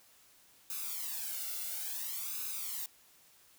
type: noise with flanger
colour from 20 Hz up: blue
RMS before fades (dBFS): -39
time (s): 0.7-2.86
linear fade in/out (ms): 2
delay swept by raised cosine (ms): 0.78 to 1.44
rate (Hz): 0.58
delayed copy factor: +1
effects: white hiss -63 dBFS RMS until 3.58 s